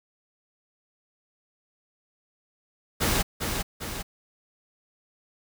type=noise with echo; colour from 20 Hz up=pink; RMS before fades=-24 dBFS; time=3-3.23 s; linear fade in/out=20 ms; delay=400 ms; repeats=2; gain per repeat=-5 dB; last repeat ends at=4.03 s; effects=none